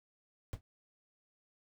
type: noise with exponential decay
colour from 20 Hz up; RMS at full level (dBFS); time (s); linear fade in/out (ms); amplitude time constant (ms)
brown; -33; 0.53-0.61; 0; 17
effects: none